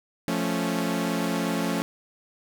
sawtooth chord, F augmented, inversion none, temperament equal, 174.61 / 220 / 277.2 Hz, F3 / A3 / C#4, 0 / 0 / 0 cents, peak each -25 dBFS, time 0.28-1.82 s, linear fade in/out 0 ms, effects none

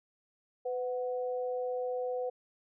sine tone pair together, 502 / 737.6 Hz, B4 / F#5, +28 / -6 cents, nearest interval perfect fifth, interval 666 cents, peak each -32 / -40 dBFS, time 0.65-2.3 s, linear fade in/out 10 ms, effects none

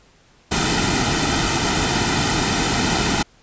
pink noise with comb filter, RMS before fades -19 dBFS, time 0.51-3.23 s, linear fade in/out 10 ms, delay 1.8 ms, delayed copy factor -0.65, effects pink hiss -54 dBFS RMS until 3.42 s + resampled to 16000 Hz

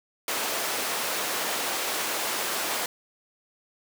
pink high-pass noise, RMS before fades -29 dBFS, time 0.28-2.86 s, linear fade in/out 2 ms, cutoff 470 Hz, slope 12 dB/octave, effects none

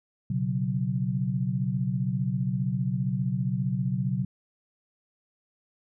sine chord, B suspended second, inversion none, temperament equal with one note detuned, 123.47 / 138.59 / 185.53 Hz, B2 / C#3 / F#3, 0 / 0 / +5 cents, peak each -29 dBFS, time 0.3-4.25 s, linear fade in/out 5 ms, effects none

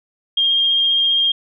sine tone with vibrato, 3220 Hz, G7, 46 cents sharp, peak -13 dBFS, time 0.37-1.32 s, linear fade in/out 5 ms, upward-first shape sine, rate 15 Hz, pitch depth 13 cents each way, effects none

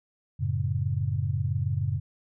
sine chord, F# minor, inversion none, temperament equal with one note detuned, 92.5 / 111.21 / 138.59 Hz, F#2 / A2 / C#3, 0 / +19 / 0 cents, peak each -29 dBFS, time 0.39-2 s, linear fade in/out 20 ms, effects none

